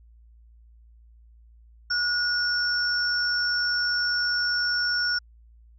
sine tone pair together, 1449 / 5445 Hz, F#6 / F8, -37 / -45 cents, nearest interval octave + major seventh, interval 2292 cents, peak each -25 dBFS, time 1.9-5.19 s, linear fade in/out 10 ms, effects added 57 Hz sine -50 dBFS peak until 5.78 s

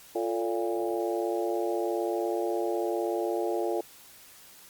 harmonic tone with a mistuned harmonic, 116.1 Hz, A#2, 7 cents flat, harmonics 3 / 4 / 5 / 6 / 7, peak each -30 / -32 / -34 / -36 / -37 dBFS, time 0.15-3.81 s, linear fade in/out 5 ms, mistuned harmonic 4, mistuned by -65 cents, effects white hiss -52 dBFS RMS until 4.69 s + Opus 48 kbps

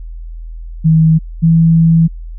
sine tone pair in turn, 160 / 164.31 Hz, D#3 / E3, +49 / -5 cents, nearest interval unison, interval 46 cents, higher second, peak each -5 dBFS, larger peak neither, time 0.84-1.19 / 1.42-2.08 s, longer second, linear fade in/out 20 ms, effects added 41 Hz sine -24 dBFS peak until 2.38 s

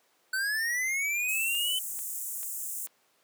square linear sweep, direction up, 1502 to 3052 Hz, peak -28 dBFS, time 0.33-1.79 s, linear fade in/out 5 ms
pink high-pass noise, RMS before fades -36 dBFS, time 1.28-2.87 s, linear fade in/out 10 ms, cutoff 7100 Hz, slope 48 dB/octave
click train, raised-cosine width 0.2 ms, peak -30 dBFS, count 4, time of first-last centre 1.55-2.872 s, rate 2.27 Hz
effects pink hiss -67 dBFS RMS until 3.23 s + high-pass 400 Hz 12 dB/octave

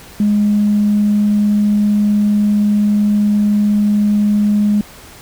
sine tone, 207.7 Hz, G#3, in tune, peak -9 dBFS, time 0.2-4.81 s, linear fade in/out 2 ms, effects tanh soft clip ceiling -5 dBFS + pink hiss -38 dBFS RMS until 5.21 s

